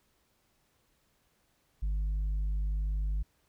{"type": "tone with tanh clipping", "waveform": "sine", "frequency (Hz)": 50.7, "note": "G#1", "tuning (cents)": -41, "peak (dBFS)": -29, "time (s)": [1.82, 3.23], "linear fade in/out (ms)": 10, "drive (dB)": 3, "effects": ["pink hiss -72 dBFS RMS until 3.48 s"]}